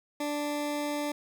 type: tone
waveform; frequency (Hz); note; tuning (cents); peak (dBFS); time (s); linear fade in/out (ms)
20% pulse; 293.5; D4; -1; -25; 0.2-1.12; 5
effects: none